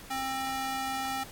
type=tone with high-pass filter; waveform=square; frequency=265.3 Hz; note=C4; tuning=24 cents sharp; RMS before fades=-33 dBFS; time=0.1-1.24 s; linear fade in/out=10 ms; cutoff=680 Hz; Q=1.1; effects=pink hiss -48 dBFS RMS until 1.31 s + AAC 64 kbps